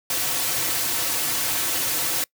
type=noise with comb filter; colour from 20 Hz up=white; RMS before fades=-24 dBFS; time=0.1-2.24 s; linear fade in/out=2 ms; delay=4.9 ms; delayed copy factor=-0.65; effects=noise-tail reverb RT60 0.1 s tail -25 dB re dry + high-pass 100 Hz 12 dB/octave